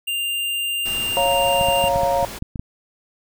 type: tone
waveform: square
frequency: 2794 Hz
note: F7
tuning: in tune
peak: -22 dBFS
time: 0.07-1.89 s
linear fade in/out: 10 ms
type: noise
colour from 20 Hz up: pink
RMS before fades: -33 dBFS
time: 0.85-2.39 s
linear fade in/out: 10 ms
type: chord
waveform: sine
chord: Bb minor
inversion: first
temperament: equal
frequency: 554.4 / 698.5 / 932.3 Hz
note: Db5 / F5 / Bb5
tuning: 0 / 0 / 0 cents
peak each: -20 / -21 / -22 dBFS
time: 1.17-2.25 s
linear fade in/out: 0 ms
type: clicks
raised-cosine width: 5 ms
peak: -15 dBFS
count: 9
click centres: 1.612 / 1.686 / 1.841 / 1.96 / 2.034 / 2.228 / 2.424 / 2.558 / 2.595 s
effects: none